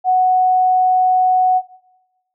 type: tone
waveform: sine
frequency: 740 Hz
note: F#5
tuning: in tune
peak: -10 dBFS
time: 0.04-1.62 s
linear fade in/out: 50 ms
effects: noise-tail reverb RT60 1.0 s tail -18 dB re dry